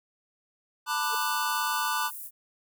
square chord, B minor seventh, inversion third, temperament just, 889 / 987.8 / 1185.3 / 1481.6 Hz, A5 / B5 / D6 / F#6, +18 / 0 / +16 / +2 cents, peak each -34 / -33 / -32 / -33 dBFS, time 0.86-2.11 s, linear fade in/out 50 ms
pink high-pass noise, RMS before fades -40 dBFS, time 0.99-2.31 s, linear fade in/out 50 ms, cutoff 11000 Hz, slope 24 dB/octave
triangle tone with exponential growth, 449.1 Hz, A4, 35 cents sharp, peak -33 dBFS, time 1.08-1.15 s, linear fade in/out 5 ms, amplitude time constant 15 ms
effects none

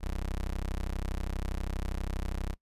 25% pulse tone, 32.41 Hz, C1, 16 cents flat, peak -28 dBFS, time 0-2.56 s, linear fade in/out 50 ms, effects noise-tail reverb RT60 0.1 s tail -20 dB re dry + resampled to 32000 Hz

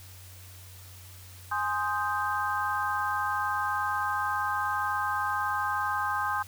sine chord, Ab major seventh, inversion none, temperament equal, 830.6 / 1046.5 / 1244.5 / 1568 Hz, Ab5 / C6 / Eb6 / G6, 0 / 0 / 0 / 0 cents, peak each -32 dBFS, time 1.51-6.43 s, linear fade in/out 10 ms, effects added 92 Hz sine -47 dBFS peak until 6.47 s + white hiss -51 dBFS RMS until 6.47 s

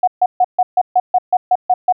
sine tone bursts, 731 Hz, F#5, 21 cents flat, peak -8 dBFS, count 11, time 0.03-1.925 s, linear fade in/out 5 ms, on 45 ms, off 140 ms, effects none

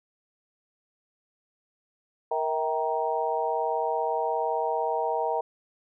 harmonic tone with a mistuned harmonic, 156.2 Hz, D#3, 7 cents sharp, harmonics 3 / 4 / 5 / 6, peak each -30 / -30 / -30 / -30 dBFS, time 2.31-5.41 s, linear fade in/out 5 ms, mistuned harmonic 4, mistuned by +51 cents, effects none

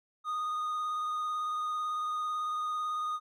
triangle tone with vibrato, 1235 Hz, D#6, 13 cents flat, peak -29 dBFS, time 0.24-3.2 s, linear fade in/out 50 ms, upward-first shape sine, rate 18 Hz, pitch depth 16 cents each way, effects none

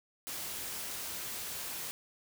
white noise, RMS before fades -40 dBFS, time 0.27-1.91 s, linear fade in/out 0 ms, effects none

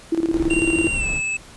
sine tone with tremolo, 329.6 Hz, E4, in tune, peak -15 dBFS, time 0.12-0.88 s, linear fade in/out 5 ms, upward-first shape square, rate 18 Hz, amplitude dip 75%
brown noise, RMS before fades -28 dBFS, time 0.31-1.22 s, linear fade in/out 50 ms
square tone with pitch glide, 2763 to 2609 Hz, F7 to E7, -19 to -18 cents, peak -22 dBFS, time 0.5-1.37 s, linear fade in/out 5 ms, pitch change -99 cents, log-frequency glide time 0.94-1.07 s
effects pink hiss -44 dBFS RMS until 1.56 s + resampled to 24000 Hz

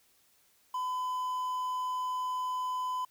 triangle tone with quantisation, 1009 Hz, B5, 37 cents sharp, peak -29 dBFS, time 0.74-3.05 s, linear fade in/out 5 ms, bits 9, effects white hiss -67 dBFS RMS until 3.1 s

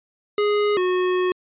square tone pair in turn, 415.3 / 365.3 Hz, G#4 / F#4, 0 / -22 cents, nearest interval major second, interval 222 cents, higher first, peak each -18 / -19 dBFS, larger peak first, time 0.38-0.77 / 0.77-1.32 s, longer second, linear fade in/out 2 ms, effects resampled to 8000 Hz

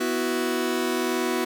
sawtooth chord, B suspended fourth, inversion none, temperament just, 246.9 / 329.3 / 370.4 Hz, B3 / E4 / F#4, 0 / -2 / +2 cents, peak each -24 / -25 / -22 dBFS, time 0-1.45 s, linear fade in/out 10 ms, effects none

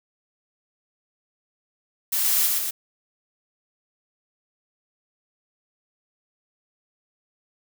blue noise with echo, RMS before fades -23 dBFS, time 2.12-2.47 s, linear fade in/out 10 ms, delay 120 ms, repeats 2, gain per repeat -2 dB, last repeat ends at 2.71 s, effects none

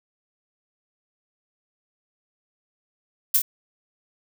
violet noise with echo, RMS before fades -17 dBFS, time 3.34-3.37 s, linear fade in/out 5 ms, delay 25 ms, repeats 2, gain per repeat -4 dB, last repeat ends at 3.42 s, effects none

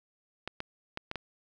clicks, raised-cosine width 0.3 ms, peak -19 dBFS, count 5, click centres 0.476 / 0.604 / 0.974 / 1.114 / 1.157 s, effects none

